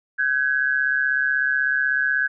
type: tone pair together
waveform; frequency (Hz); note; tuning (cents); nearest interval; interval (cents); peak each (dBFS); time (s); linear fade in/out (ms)
sine; 1525 / 1661.2; G6 / G#6; -48 / 0; minor second; 148; -21; 0.18-2.28; 20
effects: none